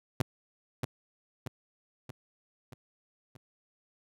sawtooth tone with echo, 125.3 Hz, B2, 25 cents sharp, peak -20 dBFS, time 0.2-0.22 s, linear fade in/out 5 ms, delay 630 ms, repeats 5, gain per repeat -5 dB, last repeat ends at 3.37 s, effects none

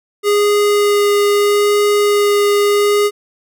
square tone with vibrato, 410.8 Hz, G#4, 19 cents flat, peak -11 dBFS, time 0.23-3.11 s, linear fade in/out 50 ms, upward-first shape sine, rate 0.77 Hz, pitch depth 8 cents each way, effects none

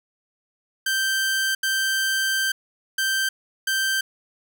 sawtooth tone bursts at uneven times, 1563 Hz, G6, 6 cents flat, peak -17 dBFS, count 4, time 0.86-1.55 / 1.63-2.52 / 2.98-3.29 / 3.67-4.01 s, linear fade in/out 5 ms, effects none

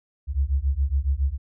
sine beating tone pair, 65.41 / 72.61 Hz, C2 / D2, 0 / -19 cents, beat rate 7.2 Hz, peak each -23 dBFS, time 0.27-1.38 s, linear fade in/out 50 ms, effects none

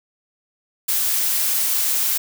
blue noise, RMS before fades -20 dBFS, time 0.88-2.18 s, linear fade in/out 10 ms, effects none

